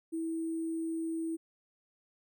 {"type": "tone with sample-and-hold", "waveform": "sine", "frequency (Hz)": 326.2, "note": "E4", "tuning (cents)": -18, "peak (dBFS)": -32, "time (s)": [0.12, 1.37], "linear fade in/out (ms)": 20, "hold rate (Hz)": 8820, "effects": []}